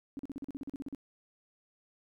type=tone bursts; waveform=sine; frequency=277.2 Hz; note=C#4; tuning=in tune; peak=-36 dBFS; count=13; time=0.17-0.948 s; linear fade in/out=0 ms; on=22 ms; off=41 ms; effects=13-bit